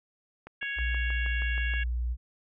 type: click train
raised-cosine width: 0.5 ms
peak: -28 dBFS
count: 9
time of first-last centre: 0.47-1.738 s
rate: 6.31 Hz
type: harmonic tone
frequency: 554.4 Hz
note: C#5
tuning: in tune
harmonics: 3 / 4 / 5 / 6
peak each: -33 / -38 / -37 / -46 dBFS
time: 0.61-1.84 s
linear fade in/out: 10 ms
type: tone with pitch glide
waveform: sine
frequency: 60.5 to 60.01 Hz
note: B1 to B1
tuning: -35 to -49 cents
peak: -27 dBFS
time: 0.76-2.17 s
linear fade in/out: 50 ms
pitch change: -14 cents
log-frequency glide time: 1.01-1.35 s
effects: none